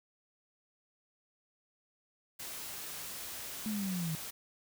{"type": "noise", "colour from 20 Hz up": "white", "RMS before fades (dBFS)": -43, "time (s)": [2.39, 4.31], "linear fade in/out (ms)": 10}
{"type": "linear sweep", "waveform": "sine", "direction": "down", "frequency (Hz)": [220, 154.7], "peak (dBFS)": -33, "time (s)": [3.66, 4.15], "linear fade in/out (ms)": 0}
{"effects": []}